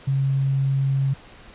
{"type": "tone", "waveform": "sine", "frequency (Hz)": 136, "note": "C#3", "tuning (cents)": -33, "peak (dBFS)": -18, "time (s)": [0.07, 1.14], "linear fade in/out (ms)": 10, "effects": ["pink hiss -46 dBFS RMS until 1.54 s", "resampled to 8000 Hz"]}